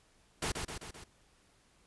pink noise with echo, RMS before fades -34 dBFS, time 0.42-0.52 s, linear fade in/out 5 ms, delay 130 ms, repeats 4, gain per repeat -4 dB, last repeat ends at 1.04 s, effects pink hiss -67 dBFS RMS until 1.86 s + resampled to 24000 Hz

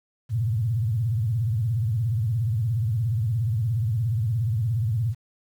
sine tone with vibrato, 112.7 Hz, A2, 42 cents sharp, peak -21 dBFS, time 0.29-5.15 s, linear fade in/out 50 ms, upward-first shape sine, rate 17 Hz, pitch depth 220 cents each way, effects 9-bit

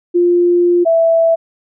sine tone pair in turn, 350.2 / 660.3 Hz, F4 / E5, +5 / +3 cents, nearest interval major seventh, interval 1098 cents, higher second, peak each -8 dBFS, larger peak neither, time 0.14-0.85 / 0.85-1.36 s, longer first, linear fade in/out 20 ms, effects none

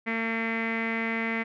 sawtooth tone with low-pass filter, 226.7 Hz, A#3, 48 cents flat, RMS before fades -29 dBFS, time 0.06-1.44 s, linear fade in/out 20 ms, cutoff 2100 Hz, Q 8.8, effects none

